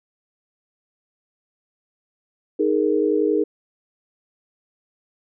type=chord; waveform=sine; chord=D# suspended fourth; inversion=none; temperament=equal; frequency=311.1 / 415.3 / 466.2 Hz; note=D#4 / G#4 / A#4; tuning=0 / 0 / 0 cents; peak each=-21 / -20 / -22 dBFS; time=2.59-3.44 s; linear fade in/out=10 ms; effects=none